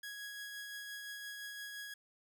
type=tone with tremolo; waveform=sawtooth; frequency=1661.2 Hz; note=G#6; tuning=in tune; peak=-39 dBFS; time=0.03-1.94 s; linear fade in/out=5 ms; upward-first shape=triangle; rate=5.8 Hz; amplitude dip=30%; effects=none